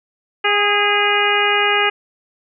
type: harmonic tone with a mistuned harmonic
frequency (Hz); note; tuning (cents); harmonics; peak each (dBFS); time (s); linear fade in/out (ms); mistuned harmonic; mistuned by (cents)
409.9; G#4; -23; 1 / 2 / 3 / 4 / 5 / 6 / 7; -21 / -21 / -21 / -21 / -21 / -21 / -21; 0.44-1.9; 10; 3; +26
effects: none